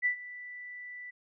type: tone with ADSR envelope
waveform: sine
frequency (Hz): 1975.5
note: B6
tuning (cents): 0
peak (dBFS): -23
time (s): 0.02-1.11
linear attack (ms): 36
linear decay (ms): 98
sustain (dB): -18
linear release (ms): 14
effects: none